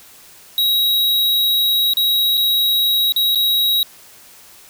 square tone with dropouts, 3832 Hz, A#7, 47 cents sharp, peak -14 dBFS, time 0.58-3.83 s, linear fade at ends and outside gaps 1 ms, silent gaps 1.935-1.97 / 2.372-2.376 / 3.122-3.162 / 3.349-3.356 s, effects white hiss -44 dBFS RMS until 4.69 s

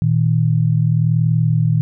sine tone pair together, 116.54 / 157.49 Hz, A#2 / D#3, 0 / +21 cents, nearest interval perfect fourth, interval 521 cents, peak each -15 dBFS, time 0.02-1.81 s, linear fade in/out 0 ms, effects none

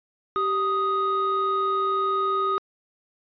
triangle tone pair together, 388.7 / 1247 Hz, G4 / D#6, -15 / +3 cents, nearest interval octave + minor sixth, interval 2018 cents, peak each -25 / -20 dBFS, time 0.36-2.58 s, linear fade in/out 0 ms, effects tanh soft clip ceiling -12 dBFS + resampled to 11025 Hz

